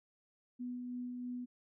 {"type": "tone with tremolo", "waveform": "sine", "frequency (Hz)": 246.9, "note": "B3", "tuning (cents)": 0, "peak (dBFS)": -38, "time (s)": [0.59, 1.46], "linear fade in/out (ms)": 20, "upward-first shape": "sine", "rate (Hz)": 3.1, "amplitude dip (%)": 25, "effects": []}